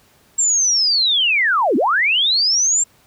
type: linear two-way sweep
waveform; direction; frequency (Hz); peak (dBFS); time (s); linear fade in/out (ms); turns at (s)
sine; down then up; 7500 to 220 to 7500; -13; 0.38-2.84; 10; 1.76
effects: pink hiss -54 dBFS RMS until 3.06 s + high-pass 60 Hz 12 dB/octave